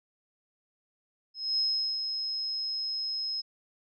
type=tone with ADSR envelope; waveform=sine; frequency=5140 Hz; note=E8; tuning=45 cents flat; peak=-24 dBFS; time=1.34-3.42 s; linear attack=240 ms; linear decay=400 ms; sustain=-6 dB; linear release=21 ms; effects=none